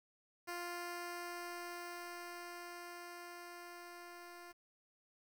10% pulse tone with level ramp, 349.2 Hz, F4, in tune, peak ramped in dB -33 to -44 dBFS, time 0.47-4.53 s, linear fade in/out 20 ms, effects 11-bit

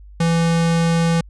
square tone, 166.8 Hz, E3, 21 cents sharp, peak -15 dBFS, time 0.2-1.21 s, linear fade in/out 5 ms, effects added 50 Hz sine -38 dBFS peak until 1.29 s + resampled to 22050 Hz

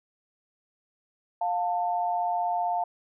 sine tone pair together, 706 / 890.5 Hz, F5 / A5, +19 / +21 cents, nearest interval major third, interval 402 cents, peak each -26 / -29 dBFS, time 1.41-2.84 s, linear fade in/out 5 ms, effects none

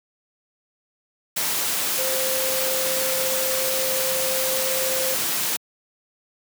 sine tone in noise, 523.3 Hz, C5, in tune, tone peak -26 dBFS, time 1.98-5.15 s, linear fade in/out 10 ms, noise white, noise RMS -24 dBFS, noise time 1.36-5.57 s, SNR -5 dB, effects high-pass 150 Hz 12 dB/octave

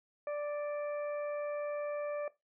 harmonic tone, 587.3 Hz, D5, in tune, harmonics 1 / 2 / 3 / 4, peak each -34 / -46 / -52 / -54 dBFS, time 0.27-2.28 s, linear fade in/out 2 ms, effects noise-tail reverb RT60 0.2 s tail -18 dB re dry

